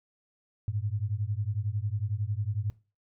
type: beating tone pair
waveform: sine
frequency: 99 / 110 Hz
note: G2 / A2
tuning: +18 / 0 cents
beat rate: 11 Hz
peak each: -31 dBFS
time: 0.68-2.7 s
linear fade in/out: 0 ms
effects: noise-tail reverb RT60 0.3 s tail -19 dB re dry

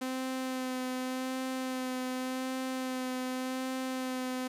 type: tone with vibrato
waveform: sawtooth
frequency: 257.7 Hz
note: C4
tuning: 26 cents flat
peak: -29 dBFS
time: 0.01-4.48 s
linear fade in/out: 10 ms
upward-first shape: sine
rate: 0.87 Hz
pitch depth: 17 cents each way
effects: resampled to 32000 Hz + 10-bit

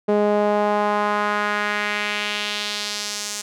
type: tone with band-pass filter sweep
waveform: sawtooth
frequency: 207.7 Hz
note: G#3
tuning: in tune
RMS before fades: -22 dBFS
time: 0.08-3.42 s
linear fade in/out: 10 ms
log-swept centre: 480 to 7000 Hz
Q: 1.7
effects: none

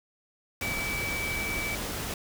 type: tone in noise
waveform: sine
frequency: 2300 Hz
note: D7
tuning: 37 cents flat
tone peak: -31 dBFS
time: 0.62-1.75 s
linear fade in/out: 2 ms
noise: pink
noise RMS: -34 dBFS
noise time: 0.61-2.14 s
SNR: 0 dB
effects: none

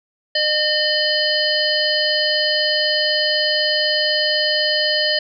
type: harmonic tone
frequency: 608 Hz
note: D#5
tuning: 40 cents flat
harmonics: 1 / 3 / 5 / 7 / 8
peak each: -22 / -22 / -22 / -22 / -22 dBFS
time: 0.35-5.19 s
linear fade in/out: 5 ms
effects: none

